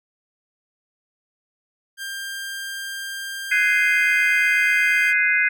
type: tone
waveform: sawtooth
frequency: 1593 Hz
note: G6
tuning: 27 cents sharp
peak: -25 dBFS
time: 1.97-5.14 s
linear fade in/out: 50 ms
type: chord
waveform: sine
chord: Ab dominant seventh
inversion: third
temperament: just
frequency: 1495.1 / 1661.2 / 2077 / 2492 Hz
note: Gb6 / Ab6 / C7 / Eb7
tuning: +18 / 0 / -13 / +2 cents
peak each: -23 / -22 / -19 / -23 dBFS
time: 3.51-5.49 s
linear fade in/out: 10 ms
effects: none